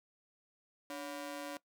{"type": "ring-modulated tone", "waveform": "sawtooth", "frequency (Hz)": 428.8, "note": "A4", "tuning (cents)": -45, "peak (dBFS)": -34, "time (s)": [0.9, 1.57], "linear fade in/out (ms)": 2, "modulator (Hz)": 135, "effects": ["noise-tail reverb RT60 0.1 s tail -20 dB re dry"]}